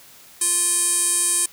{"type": "tone with band-pass filter", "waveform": "square", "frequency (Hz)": 349.2, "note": "F4", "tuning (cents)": 0, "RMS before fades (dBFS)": -20, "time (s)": [0.41, 1.46], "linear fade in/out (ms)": 5, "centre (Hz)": 9000, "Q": 7, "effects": ["white hiss -47 dBFS RMS until 1.52 s"]}